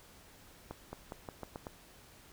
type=accelerating click train; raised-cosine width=1 ms; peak=-27 dBFS; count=7; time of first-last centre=0.71-1.668 s; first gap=220 ms; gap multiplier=0.87; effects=pink hiss -58 dBFS RMS until 2.32 s